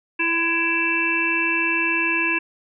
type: harmonic tone with a mistuned harmonic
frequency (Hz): 333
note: E4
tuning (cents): +18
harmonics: 1 / 3 / 5 / 7 / 8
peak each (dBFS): -27 / -29 / -26 / -26 / -21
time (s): 0.19-2.39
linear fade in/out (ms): 10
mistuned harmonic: 3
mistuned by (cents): +17
effects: none